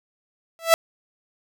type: tone with exponential growth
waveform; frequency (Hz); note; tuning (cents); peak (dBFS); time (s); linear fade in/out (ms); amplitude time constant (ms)
sawtooth; 660; E5; +2; -5; 0.59-0.74; 0; 32
effects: none